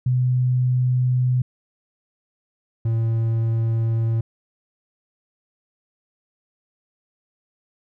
sine / triangle tone pair in turn, 126.1 / 113.65 Hz, B2 / A#2, +36 / -43 cents, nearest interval major second, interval 179 cents, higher first, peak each -16 dBFS, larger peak neither, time 0.06-1.42 / 2.85-4.21 s, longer neither, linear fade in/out 5 ms, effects none

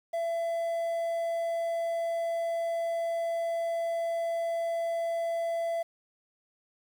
triangle tone with quantisation, 671 Hz, E5, 31 cents sharp, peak -26 dBFS, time 0.13-5.83 s, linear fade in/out 10 ms, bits 9, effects none

